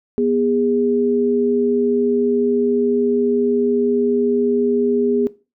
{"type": "tone pair together", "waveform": "sine", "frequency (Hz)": [244, 409.9], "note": ["B3", "G#4"], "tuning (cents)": [-21, -23], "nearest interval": "major sixth", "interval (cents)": 898, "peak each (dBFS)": [-18, -17], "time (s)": [0.18, 5.27], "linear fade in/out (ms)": 0, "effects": ["noise-tail reverb RT60 0.3 s tail -18 dB re dry"]}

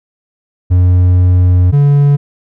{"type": "tone pair in turn", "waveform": "triangle", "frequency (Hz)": [90.1, 143.02], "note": ["F#2", "D3"], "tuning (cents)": [-45, -46], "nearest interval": "minor sixth", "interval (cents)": 799, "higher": "second", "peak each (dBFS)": -3, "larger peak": "neither", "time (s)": [[0.7, 1.72], [1.72, 2.17]], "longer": "first", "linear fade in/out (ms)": 20, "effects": []}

